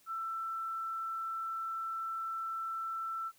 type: tone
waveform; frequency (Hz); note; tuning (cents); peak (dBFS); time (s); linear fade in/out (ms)
sine; 1334; E6; +20; -35; 0.06-3.32; 50
effects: white hiss -66 dBFS RMS until 3.38 s